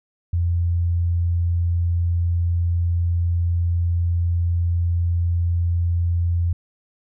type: tone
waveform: sine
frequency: 86 Hz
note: F2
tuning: 26 cents flat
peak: -17 dBFS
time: 0.33-6.53 s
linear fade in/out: 5 ms
effects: none